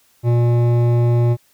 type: tone with hard clipping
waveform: triangle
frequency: 119.4 Hz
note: A#2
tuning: 42 cents sharp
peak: -14 dBFS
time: 0.23-1.37 s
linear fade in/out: 50 ms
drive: 16 dB
effects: white hiss -57 dBFS RMS until 1.53 s